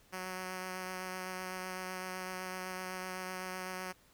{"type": "tone with vibrato", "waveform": "5% pulse", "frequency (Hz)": 185, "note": "F#3", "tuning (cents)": 0, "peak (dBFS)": -28, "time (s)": [0.12, 3.93], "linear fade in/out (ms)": 20, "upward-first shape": "sine", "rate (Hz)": 7.9, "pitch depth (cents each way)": 11, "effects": ["pink hiss -65 dBFS RMS until 4.13 s"]}